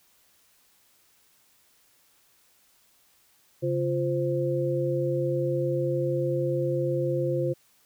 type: tone cluster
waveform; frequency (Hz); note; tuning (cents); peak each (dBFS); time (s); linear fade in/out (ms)
sine; 137.8 / 348.1 / 521; C#3 / F4 / C5; -10 / -6 / -7; -28; 3.62-7.54; 20
effects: white hiss -63 dBFS RMS until 7.85 s